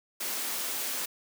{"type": "high-pass noise", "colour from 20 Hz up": "white", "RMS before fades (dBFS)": -33, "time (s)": [0.2, 1.06], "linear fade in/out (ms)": 10, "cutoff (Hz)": 200, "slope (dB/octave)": 48, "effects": []}